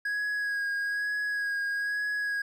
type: tone with vibrato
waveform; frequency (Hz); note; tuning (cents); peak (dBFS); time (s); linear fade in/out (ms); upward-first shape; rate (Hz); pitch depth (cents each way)
triangle; 1654; G#6; -8; -26; 0.05-2.42; 5; sine; 1.1; 22
effects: none